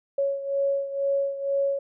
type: beating tone pair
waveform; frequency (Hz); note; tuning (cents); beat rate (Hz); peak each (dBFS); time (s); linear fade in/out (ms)
sine; 554.4 / 556.5; C#5 / C#5; 0 / +7; 2.1; -24 / -29; 0.18-1.79; 5
effects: none